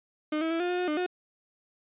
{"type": "tone with pitch steps", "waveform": "35% pulse", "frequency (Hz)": [305.2, 323.7, 330.4, 354.5, 357.9, 360.7, 302.3, 361.2], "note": ["D#4", "E4", "E4", "F4", "F4", "F#4", "D#4", "F#4"], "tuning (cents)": [-33, -31, 4, 26, 42, -44, -50, -42], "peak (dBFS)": -25, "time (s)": [0.32, 1.064], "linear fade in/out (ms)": 5, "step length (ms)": 93, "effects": ["resampled to 8000 Hz"]}